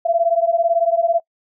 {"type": "beating tone pair", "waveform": "sine", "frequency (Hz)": [668, 686], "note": ["E5", "F5"], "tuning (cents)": [23, -31], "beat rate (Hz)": 18, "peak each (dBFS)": [-16, -18], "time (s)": [0.05, 1.2], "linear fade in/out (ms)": 10, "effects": ["noise-tail reverb RT60 0.1 s tail -25 dB re dry"]}